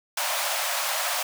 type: high-pass noise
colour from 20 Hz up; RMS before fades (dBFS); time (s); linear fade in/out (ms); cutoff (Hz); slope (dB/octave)
pink; -27; 0.17-1.23; 5; 560; 96
effects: none